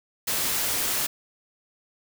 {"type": "noise", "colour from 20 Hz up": "white", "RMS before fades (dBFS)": -26, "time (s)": [0.27, 1.07], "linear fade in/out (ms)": 10, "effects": []}